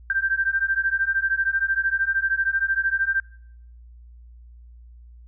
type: beating tone pair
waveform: sine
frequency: 1568 / 1581 Hz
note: G6 / G6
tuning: 0 / +14 cents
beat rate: 13 Hz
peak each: -23 dBFS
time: 0.1-3.2 s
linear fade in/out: 2 ms
effects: noise-tail reverb RT60 0.7 s tail -25 dB re dry + added 59 Hz sine -43 dBFS peak until 5.27 s